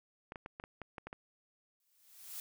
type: clicks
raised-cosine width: 0.5 ms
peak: -29 dBFS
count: 9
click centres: 0.321 / 0.358 / 0.461 / 0.599 / 0.639 / 0.817 / 0.982 / 1.07 / 1.129 s
type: noise with exponential growth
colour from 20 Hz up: blue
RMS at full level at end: -42 dBFS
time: 1.8-2.4 s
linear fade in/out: 1 ms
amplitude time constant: 130 ms
effects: none